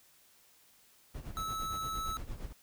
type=noise with tremolo; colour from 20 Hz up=brown; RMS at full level=-40 dBFS; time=1.14-2.53 s; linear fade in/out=10 ms; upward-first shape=sine; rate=8.7 Hz; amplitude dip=70%
type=tone; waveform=square; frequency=1303 Hz; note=E6; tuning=20 cents flat; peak=-36 dBFS; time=1.37-2.17 s; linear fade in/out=0 ms
effects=white hiss -64 dBFS RMS until 2.62 s